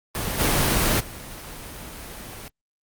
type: noise with level steps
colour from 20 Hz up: pink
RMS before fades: -27 / -20 / -37 dBFS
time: 0.15-2.48 s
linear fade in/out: 0 ms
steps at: 0.38 / 0.99 s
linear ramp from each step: 20 ms
effects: Opus 24 kbps